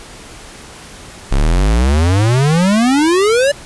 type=exponential sweep; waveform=square; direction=up; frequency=32.11 to 587.3 Hz; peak=-10 dBFS; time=1.31-3.52 s; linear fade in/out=10 ms; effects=pink hiss -35 dBFS RMS until 3.65 s + resampled to 24000 Hz